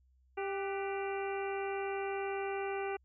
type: harmonic tone with a mistuned harmonic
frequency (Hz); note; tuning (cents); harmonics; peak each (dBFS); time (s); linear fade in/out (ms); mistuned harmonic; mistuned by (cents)
393.9; G4; +8; 1 / 2 / 3 / 4 / 5 / 6 / 7; -36 / -40 / -47 / -47 / -49 / -47 / -50; 0.37-2.97; 10; 4; -79
effects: added 64 Hz sine -65 dBFS peak until 3.04 s